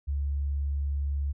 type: tone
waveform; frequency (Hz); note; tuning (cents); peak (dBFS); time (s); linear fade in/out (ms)
sine; 70.7; C#2; +35; -26; 0.07-1.33; 20
effects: none